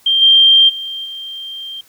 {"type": "tone with level steps", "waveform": "sine", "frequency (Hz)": 3172, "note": "G7", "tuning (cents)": 20, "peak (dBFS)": [-10, -5, -22, -25], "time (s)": [0.06, 1.81], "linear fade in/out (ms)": 5, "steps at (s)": [0.21, 0.68, 1.04], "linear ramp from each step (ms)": 20, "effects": ["white hiss -50 dBFS RMS until 1.88 s"]}